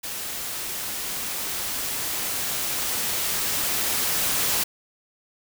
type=noise with level ramp; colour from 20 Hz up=white; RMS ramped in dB=-32 to -23 dBFS; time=0.03-4.64 s; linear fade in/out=10 ms; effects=none